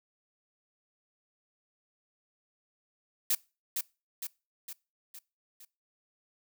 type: noise with echo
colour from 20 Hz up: blue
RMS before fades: -27 dBFS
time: 3.3-3.35 s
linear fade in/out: 5 ms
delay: 460 ms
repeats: 5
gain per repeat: -5 dB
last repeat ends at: 5.65 s
effects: noise-tail reverb RT60 0.3 s tail -23 dB re dry